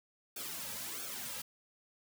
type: noise with flanger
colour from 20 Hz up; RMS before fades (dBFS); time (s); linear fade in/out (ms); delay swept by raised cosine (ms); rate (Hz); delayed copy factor
white; -42; 0.36-1.42; 5; 1 to 2.8; 1.5; -0.75
effects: none